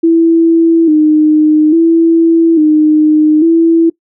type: tone with vibrato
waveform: sine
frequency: 318.4 Hz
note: D#4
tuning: 40 cents sharp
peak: -4 dBFS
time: 0.03-3.9 s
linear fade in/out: 10 ms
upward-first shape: square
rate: 0.59 Hz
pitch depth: 65 cents each way
effects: noise-tail reverb RT60 0.1 s tail -21 dB re dry